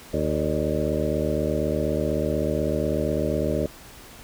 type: harmonic tone with a mistuned harmonic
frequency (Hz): 76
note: D#2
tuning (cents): -40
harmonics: 1 / 2 / 3 / 4 / 5 / 6 / 7 / 8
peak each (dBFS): -30 / -30 / -30 / -30 / -30 / -30 / -30 / -30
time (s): 0.13-3.67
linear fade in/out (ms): 10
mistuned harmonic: 7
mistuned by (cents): +88
effects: pink hiss -45 dBFS RMS until 4.23 s